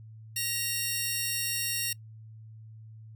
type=tone cluster; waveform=10% pulse; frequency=1895 / 2765 / 4406 Hz; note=A#6 / F7 / C#8; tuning=+28 / -18 / -11 cents; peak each=-27 / -22 / -30 dBFS; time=0.36-1.93 s; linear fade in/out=5 ms; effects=noise-tail reverb RT60 0.1 s tail -24 dB re dry + added 110 Hz sine -45 dBFS peak until 3.15 s